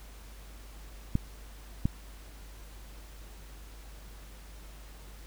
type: clicks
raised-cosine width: 5 ms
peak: -13 dBFS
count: 2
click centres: 1.154 / 1.855 s
effects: added 50 Hz sine -46 dBFS peak until 5.26 s + pink hiss -54 dBFS RMS until 5.26 s